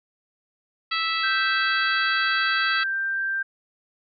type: harmonic tone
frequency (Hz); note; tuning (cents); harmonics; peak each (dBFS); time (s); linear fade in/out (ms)
657; E5; -6; 2 / 3 / 4 / 5 / 6 / 7; -27 / -29 / -30 / -31 / -32 / -32; 0.91-2.84; 10
type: tone with pitch glide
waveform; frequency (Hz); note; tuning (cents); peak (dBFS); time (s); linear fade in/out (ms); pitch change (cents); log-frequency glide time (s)
sine; 1564 to 1575.8; G6 to G6; -4 to +9; -23; 1.23-3.43; 10; +13; 2.35-3.07
effects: none